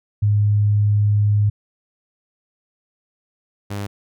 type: tone pair in turn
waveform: sine / sawtooth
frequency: 103.83 / 101.11 Hz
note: G#2 / G#2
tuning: 0 / -46 cents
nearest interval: unison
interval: 46 cents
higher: first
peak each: -13 / -21 dBFS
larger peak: first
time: 0.22-1.5 / 3.7-3.87 s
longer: first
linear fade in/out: 10 ms
effects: none